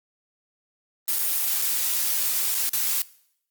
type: noise with dropouts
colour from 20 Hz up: blue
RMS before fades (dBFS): -24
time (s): 1.08-3.02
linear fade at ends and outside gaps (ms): 1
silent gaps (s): 1.186-1.19 / 1.617-1.621 / 2.546-2.55 / 2.692-2.732
effects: noise-tail reverb RT60 0.7 s tail -21 dB re dry + Opus 32 kbps